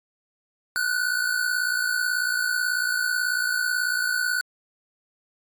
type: tone pair together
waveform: square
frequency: 1455.8 / 1514 Hz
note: F#6 / F#6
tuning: -29 / +39 cents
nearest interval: minor second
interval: 68 cents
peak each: -26 dBFS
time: 0.76-4.41 s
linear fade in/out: 0 ms
effects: AAC 64 kbps